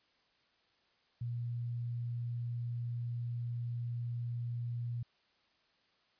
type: tone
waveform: sine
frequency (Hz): 119.4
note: A#2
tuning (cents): +42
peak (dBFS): -35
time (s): 1.21-5.03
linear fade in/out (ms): 5
effects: white hiss -72 dBFS RMS until 6.19 s + resampled to 11025 Hz